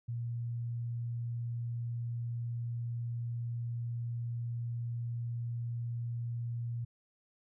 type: tone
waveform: sine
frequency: 118.2 Hz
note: A#2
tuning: 24 cents sharp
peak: -34 dBFS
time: 0.08-6.85 s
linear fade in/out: 10 ms
effects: none